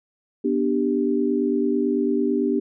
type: chord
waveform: sine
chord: G major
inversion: first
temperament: just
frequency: 245 / 294 / 392 Hz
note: B3 / D4 / G4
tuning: -14 / +2 / 0 cents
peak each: -23 dBFS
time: 0.44-2.6 s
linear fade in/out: 10 ms
effects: none